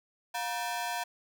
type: ring-modulated tone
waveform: sawtooth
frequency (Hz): 830.6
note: G#5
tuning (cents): 0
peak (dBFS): -25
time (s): 0.34-1.04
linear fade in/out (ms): 10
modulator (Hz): 121
effects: none